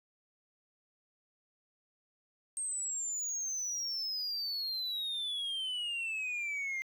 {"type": "exponential sweep", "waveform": "sine", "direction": "down", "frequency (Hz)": [8510, 2086], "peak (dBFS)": -31, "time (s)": [2.57, 6.82], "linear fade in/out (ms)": 0, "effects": ["tanh soft clip ceiling -33 dBFS", "11-bit"]}